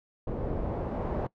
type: noise with low-pass filter sweep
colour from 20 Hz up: pink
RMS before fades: -32 dBFS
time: 0.27-1.27 s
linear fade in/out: 5 ms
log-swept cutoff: 520 to 780 Hz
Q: 1.2
effects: noise-tail reverb RT60 0.1 s tail -20 dB re dry